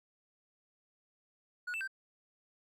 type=tone with pitch steps; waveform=triangle; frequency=1459 / 2653 / 1560 Hz; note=F#6 / E7 / G6; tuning=-25 / +10 / -9 cents; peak=-34 dBFS; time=1.67-1.877 s; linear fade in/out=10 ms; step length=69 ms; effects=none